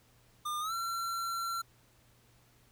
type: tone with pitch glide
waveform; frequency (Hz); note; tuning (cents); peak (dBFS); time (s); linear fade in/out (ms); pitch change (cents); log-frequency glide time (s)
square; 1205 to 1360.4; D6 to F6; +44 to -46; -34; 0.45-1.62; 10; +210; 0.6-0.73
effects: added 119 Hz sine -67 dBFS peak until 2.71 s + pink hiss -66 dBFS RMS until 2.71 s